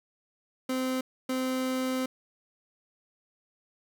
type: tone pair in turn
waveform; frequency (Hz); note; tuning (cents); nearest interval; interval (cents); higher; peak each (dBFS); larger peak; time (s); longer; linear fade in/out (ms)
30% pulse; 258.6 / 258.6; C4 / C4; -20 / -20; unison; 0; neither; -25; neither; 0.69-1.01 / 1.29-2.06; second; 5
effects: none